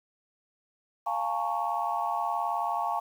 sine chord, Bb minor seventh, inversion second, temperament equal with one note detuned, 698.5 / 830.6 / 909.5 / 1108.7 Hz, F5 / Ab5 / Bb5 / Db6, 0 / 0 / -43 / 0 cents, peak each -32 dBFS, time 1.06-3 s, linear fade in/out 10 ms, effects tanh soft clip ceiling -17 dBFS + 9-bit

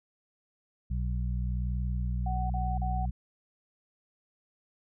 harmonic tone, 61.1 Hz, B1, 18 cents flat, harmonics 1 / 2 / 3, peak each -29 / -35 / -39 dBFS, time 0.9-3.11 s, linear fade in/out 10 ms
sine tone bursts, 748 Hz, F#5, 19 cents sharp, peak -33 dBFS, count 3, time 2.26-3.056 s, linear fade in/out 5 ms, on 240 ms, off 38 ms
effects none

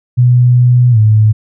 sine tone with pitch glide, 123.47 to 108.11 Hz, B2 to A2, 0 to -30 cents, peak -4 dBFS, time 0.17-1.33 s, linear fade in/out 20 ms, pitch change -230 cents, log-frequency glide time 0.91-0.98 s, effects none

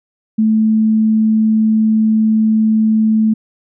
sine tone, 218.7 Hz, A3, 10 cents flat, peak -9 dBFS, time 0.38-3.34 s, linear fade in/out 10 ms, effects none

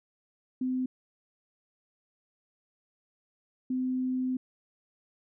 sine tone bursts at uneven times, 256.2 Hz, C4, 36 cents flat, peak -27 dBFS, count 2, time 0.61-0.86 / 3.7-4.37 s, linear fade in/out 5 ms, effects none

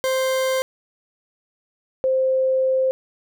40% pulse / sine tone pair in turn, 523.3 / 523.3 Hz, C5 / C5, 0 / 0 cents, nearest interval unison, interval 0 cents, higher neither, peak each -18 / -16 dBFS, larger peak second, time 0.04-0.62 / 2.04-2.91 s, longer second, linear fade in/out 0 ms, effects none

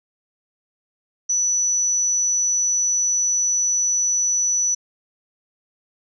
sine tone, 5940 Hz, F#8, 6 cents sharp, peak -17 dBFS, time 1.29-4.75 s, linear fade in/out 10 ms, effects none

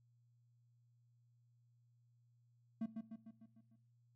triangle tone with echo, 224 Hz, A3, 31 cents sharp, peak -35 dBFS, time 2.81-2.86 s, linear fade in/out 5 ms, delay 150 ms, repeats 6, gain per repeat -5 dB, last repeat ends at 3.76 s, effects noise-tail reverb RT60 0.5 s tail -17 dB re dry + added 119 Hz sine -70 dBFS peak until 4.15 s

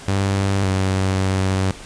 sawtooth tone pair in turn, 98 / 95.16 Hz, G2 / F#2, 0 / +49 cents, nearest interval minor second, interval 51 cents, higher first, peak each -13 dBFS, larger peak neither, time 0.08-0.63 / 0.63-1.71 s, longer second, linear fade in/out 0 ms, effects pink hiss -38 dBFS RMS until 1.85 s + resampled to 22050 Hz

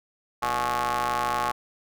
sawtooth ring-modulated tone, 124.9 Hz, B2, 20 cents sharp, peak -17 dBFS, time 0.42-1.52 s, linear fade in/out 10 ms, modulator 973 Hz, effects none

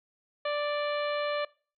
harmonic tone, 587.3 Hz, D5, in tune, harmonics 1 / 2 / 3 / 4 / 5 / 6 / 7, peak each -29 / -35 / -39 / -41 / -43 / -45 / -46 dBFS, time 0.45-1.45 s, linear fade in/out 5 ms, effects noise-tail reverb RT60 0.4 s tail -23 dB re dry

